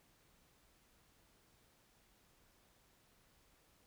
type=silence; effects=pink hiss -71 dBFS RMS until 3.86 s